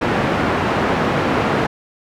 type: band-pass noise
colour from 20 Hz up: pink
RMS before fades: -18 dBFS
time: 0.01-1.67 s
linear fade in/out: 10 ms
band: 130 to 1800 Hz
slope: 12 dB/octave
effects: none